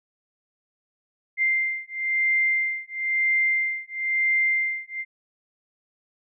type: beating tone pair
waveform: sine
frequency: 2093 / 2094 Hz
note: C7 / C7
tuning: 0 / +1 cents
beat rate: 1 Hz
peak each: -24 dBFS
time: 1.37-5.05 s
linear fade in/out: 50 ms
effects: none